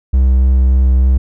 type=tone with vibrato; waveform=triangle; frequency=64.6 Hz; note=C2; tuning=21 cents flat; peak=-5 dBFS; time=0.13-1.18 s; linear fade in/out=10 ms; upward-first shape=sine; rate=3.4 Hz; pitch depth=11 cents each way; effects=none